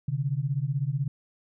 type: beating tone pair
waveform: sine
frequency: 130.81 / 146.81 Hz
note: C3 / D3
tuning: 0 / 0 cents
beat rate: 16 Hz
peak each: -28 dBFS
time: 0.08-1.08 s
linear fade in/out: 5 ms
effects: none